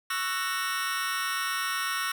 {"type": "chord", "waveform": "sawtooth", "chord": "F# dominant seventh", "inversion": "second", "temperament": "just", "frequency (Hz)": [1110, 1332, 1480, 1850], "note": ["C#6", "E6", "F#6", "A#6"], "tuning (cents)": [2, 18, 0, -14], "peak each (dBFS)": -30, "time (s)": [0.1, 2.12], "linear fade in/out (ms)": 5, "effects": []}